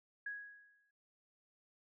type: tone with exponential decay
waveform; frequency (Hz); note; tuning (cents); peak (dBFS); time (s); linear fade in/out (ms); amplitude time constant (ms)
sine; 1661.2; G#6; 0; -38; 0.26-0.91; 5; 140
effects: none